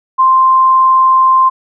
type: tone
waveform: sine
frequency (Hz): 1046.5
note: C6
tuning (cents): 0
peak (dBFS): -5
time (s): 0.18-1.5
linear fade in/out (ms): 20
effects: none